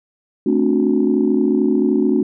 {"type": "chord", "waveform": "sine", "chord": "D dominant seventh", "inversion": "second", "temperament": "just", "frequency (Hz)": [220.2, 264.3, 293.7, 367.1], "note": ["A3", "C4", "D4", "F#4"], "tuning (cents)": [2, 18, 0, -14], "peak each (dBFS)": -18, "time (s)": [0.46, 2.23], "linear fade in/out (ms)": 5, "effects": ["tanh soft clip ceiling -4 dBFS"]}